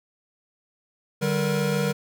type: tone cluster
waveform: square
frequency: 148.7 / 193.6 / 473.1 Hz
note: D3 / G3 / A#4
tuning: +22 / -21 / +26 cents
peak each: -27 dBFS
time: 1.21-1.93 s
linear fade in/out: 20 ms
effects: none